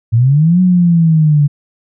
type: linear two-way sweep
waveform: sine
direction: up then down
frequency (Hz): 108.7 to 185 to 143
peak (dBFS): -6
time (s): 0.12-1.48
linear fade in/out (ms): 20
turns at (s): 0.61
effects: none